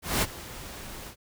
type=noise with ADSR envelope; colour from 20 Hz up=pink; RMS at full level=-23 dBFS; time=0.02-1.16 s; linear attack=200 ms; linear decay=37 ms; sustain=-18 dB; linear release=84 ms; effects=none